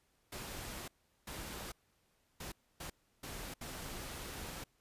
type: noise bursts at uneven times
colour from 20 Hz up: pink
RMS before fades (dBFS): -45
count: 6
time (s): 0.32-0.88 / 1.27-1.72 / 2.4-2.52 / 2.8-2.9 / 3.23-3.54 / 3.61-4.64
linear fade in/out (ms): 5
effects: pink hiss -75 dBFS RMS until 4.8 s + resampled to 32000 Hz